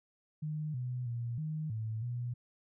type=tone with pitch steps; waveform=sine; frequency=153 / 125 / 118.5 / 155.2 / 110.4 / 121.4 Hz; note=D#3 / B2 / A#2 / D#3 / A2 / B2; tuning=-29 / +21 / +29 / -4 / +6 / -29 cents; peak=-34 dBFS; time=0.42-2.34 s; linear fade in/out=10 ms; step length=320 ms; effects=none